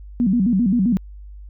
sine tone with vibrato, 213.5 Hz, G#3, 48 cents sharp, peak -14 dBFS, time 0.2-0.97 s, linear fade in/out 0 ms, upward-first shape square, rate 7.6 Hz, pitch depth 210 cents each way, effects added 50 Hz sine -35 dBFS peak until 1.49 s

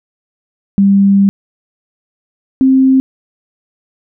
sine tone pair in turn, 197.8 / 264 Hz, G3 / C4, +16 / +16 cents, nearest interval perfect fourth, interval 500 cents, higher second, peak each -5 dBFS, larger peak neither, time 0.78-1.29 / 2.61-3 s, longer first, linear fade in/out 0 ms, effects none

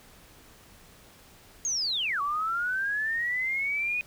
sine linear two-way sweep, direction down then up, 6645 to 1116 to 2491 Hz, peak -26 dBFS, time 1.65-4.01 s, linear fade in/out 0 ms, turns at 2.21 s, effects pink hiss -54 dBFS RMS until 4.06 s

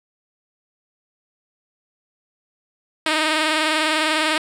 5% pulse tone with vibrato, 311.3 Hz, D#4, 1 cent sharp, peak -6 dBFS, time 3.06-4.38 s, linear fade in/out 2 ms, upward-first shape sine, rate 20 Hz, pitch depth 51 cents each way, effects low-pass 8000 Hz 12 dB/octave

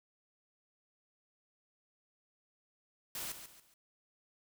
white noise with echo, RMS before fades -41 dBFS, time 3.15-3.32 s, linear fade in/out 2 ms, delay 140 ms, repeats 3, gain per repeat -9 dB, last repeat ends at 3.74 s, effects none

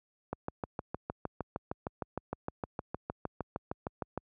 click train, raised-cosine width 1 ms, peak -20 dBFS, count 26, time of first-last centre 0.33-4.176 s, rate 6.5 Hz, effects high-pass 60 Hz 12 dB/octave

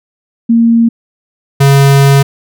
sine / square tone pair in turn, 231 / 138.7 Hz, A#3 / C#3, -16 / +1 cents, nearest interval major sixth, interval 883 cents, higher first, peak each -4 dBFS, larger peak neither, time 0.49-0.89 / 1.6-2.23 s, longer second, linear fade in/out 10 ms, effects none

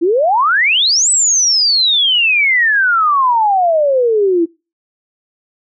sine exponential two-way sweep, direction up then down, 318.4 to 8080 to 323.4 Hz, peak -9 dBFS, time 0.01-4.46 s, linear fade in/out 20 ms, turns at 1.1 s, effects noise-tail reverb RT60 0.3 s tail -24 dB re dry

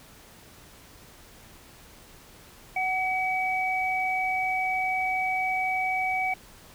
sine tone pair together, 747.6 / 2276 Hz, F#5 / C#7, +18 / +45 cents, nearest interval octave + perfect fifth, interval 1927 cents, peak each -27 dBFS, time 2.76-6.34 s, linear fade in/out 5 ms, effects pink hiss -51 dBFS RMS until 6.74 s

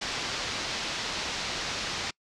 white low-pass noise, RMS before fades -33 dBFS, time 0.01-2.11 s, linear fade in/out 10 ms, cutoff 5600 Hz, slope 24 dB/octave, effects noise-tail reverb RT60 0.1 s tail -26 dB re dry + low-pass 9000 Hz 12 dB/octave

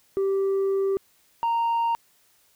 sine tone pair in turn, 390 / 927.6 Hz, G4 / A#5, -9 / -9 cents, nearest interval octave + minor third, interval 1500 cents, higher second, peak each -18 dBFS, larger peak neither, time 0.17-0.97 / 1.43-1.95 s, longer first, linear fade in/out 0 ms, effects tanh soft clip ceiling -20 dBFS + white hiss -62 dBFS RMS until 2.55 s

